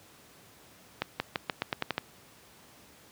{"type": "accelerating click train", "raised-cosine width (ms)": 0.3, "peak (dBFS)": -12, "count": 9, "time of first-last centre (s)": [1.02, 1.981], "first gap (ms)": 180, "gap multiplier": 0.88, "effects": ["pink hiss -56 dBFS RMS until 3.11 s", "high-pass 100 Hz 12 dB/octave"]}